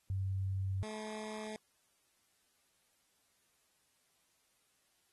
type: tone pair in turn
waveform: sine / 15% pulse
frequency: 96 / 215.5 Hz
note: G2 / A3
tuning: -36 / -36 cents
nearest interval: octave + major second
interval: 1400 cents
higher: second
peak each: -33 / -35 dBFS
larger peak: first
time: 0.1-0.83 / 0.83-1.56 s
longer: neither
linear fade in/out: 0 ms
effects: white hiss -75 dBFS RMS until 5.12 s + AAC 32 kbps